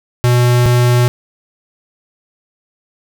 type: tone pair in turn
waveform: square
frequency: 122.3 / 122.3 Hz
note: B2 / B2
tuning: -16 / -16 cents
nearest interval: unison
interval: 0 cents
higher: neither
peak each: -9 dBFS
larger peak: neither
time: 0.24-0.66 / 0.66-1.08 s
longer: neither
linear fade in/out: 0 ms
effects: none